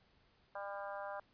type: harmonic tone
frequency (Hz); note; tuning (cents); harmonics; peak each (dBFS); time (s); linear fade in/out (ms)
199.9; G3; +34; 3 / 4 / 5 / 6 / 7 / 8; -45 / -47 / -49 / -51 / -52 / -53; 0.55-1.2; 5
effects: pink hiss -71 dBFS RMS until 1.33 s + resampled to 11025 Hz